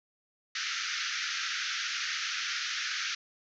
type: band-pass noise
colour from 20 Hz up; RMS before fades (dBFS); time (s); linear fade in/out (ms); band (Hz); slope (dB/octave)
pink; -34; 0.55-3.15; 5; 1300 to 6400; 96
effects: none